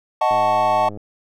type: chord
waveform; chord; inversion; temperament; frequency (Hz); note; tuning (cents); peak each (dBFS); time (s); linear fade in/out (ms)
triangle; D# half-diminished seventh; none; equal; 622.3 / 740 / 880 / 1108.7; D#5 / F#5 / A5 / C#6; 0 / 0 / 0 / 0; -19 / -18 / -17 / -21; 0.21-0.89; 5
type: click train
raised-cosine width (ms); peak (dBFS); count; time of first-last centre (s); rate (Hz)
2; -22; 70; 0.31-0.973; 104
effects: none